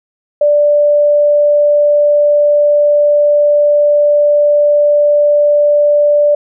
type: tone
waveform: sine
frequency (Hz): 587.3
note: D5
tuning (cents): 0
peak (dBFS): -6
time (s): 0.41-6.35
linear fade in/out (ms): 5
effects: none